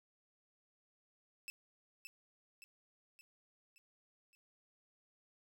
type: tone with echo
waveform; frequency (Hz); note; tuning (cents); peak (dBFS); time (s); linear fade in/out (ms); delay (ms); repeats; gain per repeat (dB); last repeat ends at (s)
sawtooth; 2637; E7; 0; -40; 1.48-1.5; 0; 570; 5; -5; 4.35
effects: none